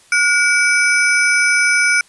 square ring-modulated tone, 1870 Hz, A#6, 5 cents sharp, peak -9 dBFS, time 0.12-2.01 s, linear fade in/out 2 ms, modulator 426 Hz, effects white hiss -49 dBFS RMS until 2.08 s + resampled to 24000 Hz

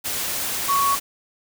sine tone in noise, 1115 Hz, C#6, 10 cents sharp, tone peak -17 dBFS, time 0.68-0.96 s, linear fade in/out 20 ms, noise white, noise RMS -26 dBFS, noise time 0.04-1 s, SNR +6 dB, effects none

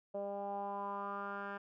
10% pulse tone with low-pass filter sweep, 200.3 Hz, G3, 38 cents sharp, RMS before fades -41 dBFS, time 0.14-1.58 s, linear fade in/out 10 ms, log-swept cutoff 600 to 1700 Hz, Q 4.5, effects none

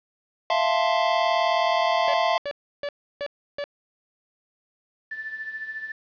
square chord, F major seventh, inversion third, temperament equal, 659.3 / 698.5 / 880 / 1046.5 Hz, E5 / F5 / A5 / C6, 0 / 0 / 0 / 0 cents, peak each -25 / -25 / -28 / -27 dBFS, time 0.5-2.38 s, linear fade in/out 2 ms
45% pulse tone bursts, 574 Hz, D5, 40 cents flat, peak -27 dBFS, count 5, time 2.08-3.64 s, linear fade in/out 0 ms, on 56 ms, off 320 ms
sine tone with tremolo, 1760 Hz, A6, in tune, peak -28 dBFS, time 5.11-5.92 s, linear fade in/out 5 ms, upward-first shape triangle, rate 14 Hz, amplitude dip 70%
effects resampled to 11025 Hz + 9-bit

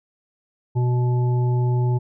harmonic tone, 123.47 Hz, B2, in tune, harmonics 1 / 3 / 5 / 7, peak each -17 / -29 / -42 / -33 dBFS, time 0.75-1.99 s, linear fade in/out 20 ms, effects none

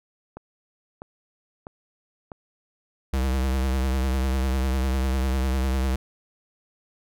click train, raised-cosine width 1 ms, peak -23 dBFS, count 4, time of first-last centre 0.37-2.318 s, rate 1.54 Hz
square tone with vibrato, 65.6 Hz, C2, 5 cents sharp, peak -22 dBFS, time 3.13-5.96 s, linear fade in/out 5 ms, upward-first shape triangle, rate 10 Hz, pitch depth 66 cents each way
effects none

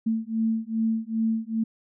sine beating tone pair, 222.4 / 224.9 Hz, A3 / A3, +19 / +38 cents, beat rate 2.5 Hz, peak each -26 dBFS, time 0.06-1.64 s, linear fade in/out 10 ms, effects none

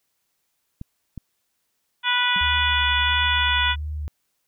clicks, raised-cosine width 5 ms, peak -21 dBFS, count 2, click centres 0.814 / 1.177 s
harmonic tone, 491.2 Hz, B4, 9 cents flat, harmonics 2 / 3 / 4 / 5 / 6 / 7, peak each -25 / -24 / -27 / -27 / -27 / -24 dBFS, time 2.03-3.76 s, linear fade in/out 50 ms
sine tone with exponential decay, 186 Hz, F#3, 9 cents sharp, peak -28 dBFS, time 2.36-2.45 s, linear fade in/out 0 ms, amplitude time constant 18 ms
sine tone with vibrato, 73.5 Hz, D2, 2 cents sharp, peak -26 dBFS, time 2.41-4.08 s, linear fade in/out 0 ms, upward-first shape sine, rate 1.5 Hz, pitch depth 50 cents each way
effects white hiss -73 dBFS RMS until 4.47 s

